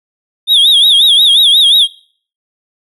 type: tone with vibrato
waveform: triangle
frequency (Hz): 3520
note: A7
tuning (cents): 0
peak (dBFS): -3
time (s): 0.47-1.88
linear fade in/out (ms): 50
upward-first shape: sine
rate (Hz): 5.6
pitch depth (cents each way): 150
effects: noise-tail reverb RT60 0.5 s tail -22 dB re dry